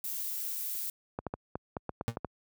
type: noise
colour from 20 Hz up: violet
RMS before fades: -36 dBFS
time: 0.04-0.9 s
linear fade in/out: 2 ms
type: clicks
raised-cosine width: 1 ms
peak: -20 dBFS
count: 9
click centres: 1.189 / 1.267 / 1.339 / 1.555 / 1.768 / 1.893 / 2.011 / 2.171 / 2.247 s
type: tone with exponential decay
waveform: 35% pulse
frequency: 116.1 Hz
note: A#2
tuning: 7 cents flat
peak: -22 dBFS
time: 2.08-2.16 s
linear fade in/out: 0 ms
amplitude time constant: 16 ms
effects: high-pass 60 Hz 12 dB/octave